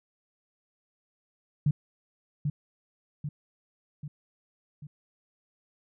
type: tone with echo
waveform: sine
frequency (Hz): 146.83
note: D3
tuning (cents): 0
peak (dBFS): -20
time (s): 1.66-1.71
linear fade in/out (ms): 5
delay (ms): 790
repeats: 4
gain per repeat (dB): -5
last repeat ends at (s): 4.87
effects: none